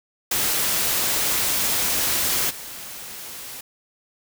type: noise with level steps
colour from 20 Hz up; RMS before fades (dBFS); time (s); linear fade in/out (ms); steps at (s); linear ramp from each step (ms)
white; -22 / -36; 0.31-3.61; 5; 2.49; 20
effects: none